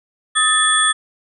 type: tone cluster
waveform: sine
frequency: 1257 / 1772 / 3413 / 8650 Hz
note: D#6 / A6 / G#7 / C#9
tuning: +17 / +12 / +47 / -43 cents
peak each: -18 dBFS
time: 0.35-0.93 s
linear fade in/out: 20 ms
effects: none